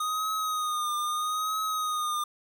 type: tone with vibrato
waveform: square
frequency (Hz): 1240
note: D#6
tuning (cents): -6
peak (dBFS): -28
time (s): 0-2.24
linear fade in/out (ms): 5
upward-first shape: triangle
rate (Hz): 0.78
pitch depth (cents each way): 57
effects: none